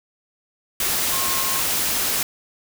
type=tone in noise; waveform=sine; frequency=1072 Hz; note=C6; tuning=42 cents sharp; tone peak=-29 dBFS; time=1.12-1.6 s; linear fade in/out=2 ms; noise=white; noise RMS=-22 dBFS; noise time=0.8-2.23 s; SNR=-10 dB; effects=none